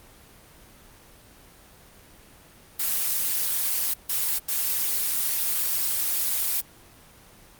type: noise bursts at uneven times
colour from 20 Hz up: blue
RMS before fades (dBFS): -25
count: 3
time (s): 2.79-3.94 / 4.09-4.39 / 4.48-6.61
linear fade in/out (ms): 10
effects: pink hiss -51 dBFS RMS until 7.59 s + Opus 24 kbps